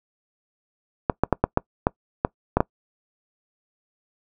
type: clicks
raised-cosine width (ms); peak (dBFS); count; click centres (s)
1; -3; 9; 1.098 / 1.236 / 1.327 / 1.44 / 1.574 / 1.869 / 2.249 / 2.57 / 2.605
effects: noise-tail reverb RT60 0.1 s tail -24 dB re dry